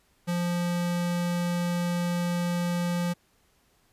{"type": "tone", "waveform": "square", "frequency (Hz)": 174.61, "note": "F3", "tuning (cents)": 0, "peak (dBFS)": -26, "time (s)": [0.27, 3.14], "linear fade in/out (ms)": 20, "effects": ["pink hiss -66 dBFS RMS until 3.92 s", "resampled to 32000 Hz"]}